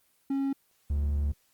triangle tone pair in turn, 273.6 / 72.47 Hz, C#4 / D2, -23 / -22 cents, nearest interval octave + major seventh, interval 2299 cents, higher first, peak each -24 / -23 dBFS, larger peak second, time 0.3-0.53 / 0.9-1.32 s, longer second, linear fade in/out 5 ms, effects white hiss -68 dBFS RMS until 1.53 s + Opus 24 kbps

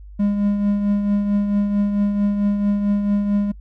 triangle tone with tremolo, 203.7 Hz, G#3, 33 cents flat, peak -12 dBFS, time 0.19-3.52 s, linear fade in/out 10 ms, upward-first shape triangle, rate 4.5 Hz, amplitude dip 50%, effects noise-tail reverb RT60 0.1 s tail -25 dB re dry + added 50 Hz sine -36 dBFS peak until 3.6 s

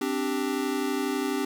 square chord, C suspended second, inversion none, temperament equal, 261.6 / 293.7 / 392 Hz, C4 / D4 / G4, 0 / 0 / 0 cents, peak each -31 dBFS, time 0.01-1.45 s, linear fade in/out 5 ms, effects none

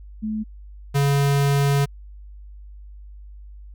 sine / square tone pair in turn, 216.1 / 140.82 Hz, A3 / C#3, -31 / +28 cents, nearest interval perfect fifth, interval 741 cents, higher first, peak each -23 / -17 dBFS, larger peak second, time 0.22-0.44 / 0.94-1.86 s, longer second, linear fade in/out 20 ms, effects added 50 Hz sine -38 dBFS peak until 3.74 s

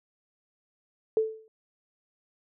sine tone with exponential decay, 440 Hz, A4, in tune, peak -18 dBFS, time 1.17-1.48 s, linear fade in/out 1 ms, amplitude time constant 66 ms, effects none

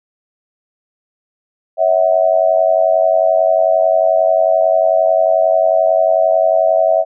sine tone with amplitude modulation, 651 Hz, E5, 22 cents flat, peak -5 dBFS, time 1.77-7.05 s, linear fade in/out 50 ms, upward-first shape sine, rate 91.2 Hz, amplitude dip 95%, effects none

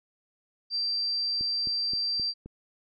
sine tone, 4699 Hz, D8, in tune, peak -26 dBFS, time 0.7-2.34 s, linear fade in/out 50 ms
click train, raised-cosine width 3 ms, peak -29 dBFS, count 5, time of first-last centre 1.41-2.46 s, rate 3.81 Hz
effects none

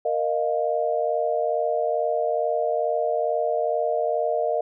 sine chord, Bb suspended fourth, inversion none, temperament equal with one note detuned, 466.2 / 616.2 / 698.5 Hz, Bb4 / Eb5 / F5, 0 / -17 / 0 cents, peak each -26 / -24 / -26 dBFS, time 0.05-4.61 s, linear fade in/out 5 ms, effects none

